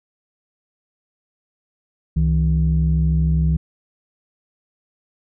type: tone pair together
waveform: sine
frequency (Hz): 67.3 / 160.07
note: C2 / D#3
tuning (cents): +49 / +49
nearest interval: octave + minor third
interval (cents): 1500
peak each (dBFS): -16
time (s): 2.16-3.57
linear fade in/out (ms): 10
effects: tanh soft clip ceiling -9 dBFS